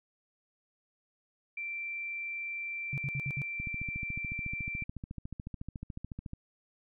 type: tone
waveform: sine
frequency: 2349 Hz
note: D7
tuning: in tune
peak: -35 dBFS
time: 1.57-4.84 s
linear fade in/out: 5 ms
type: tone bursts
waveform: sine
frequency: 138.59 Hz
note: C#3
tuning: in tune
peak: -32 dBFS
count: 5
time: 2.93-3.418 s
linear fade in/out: 0 ms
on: 48 ms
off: 62 ms
type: click train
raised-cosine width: 5 ms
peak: -27 dBFS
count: 39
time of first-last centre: 3.6-6.334 s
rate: 13.9 Hz
effects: none